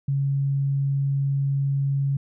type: tone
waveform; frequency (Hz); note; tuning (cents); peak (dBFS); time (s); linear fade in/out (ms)
sine; 138.59; C#3; 0; -20; 0.08-2.17; 5
effects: none